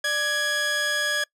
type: tone pair together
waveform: sawtooth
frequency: 591.3 / 1670 Hz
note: D5 / G#6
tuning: +12 / +9 cents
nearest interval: octave + tritone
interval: 1797 cents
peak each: -27 / -19 dBFS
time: 0.04-1.24 s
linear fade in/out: 5 ms
effects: noise-tail reverb RT60 0.1 s tail -24 dB re dry + low-pass 10000 Hz 12 dB/octave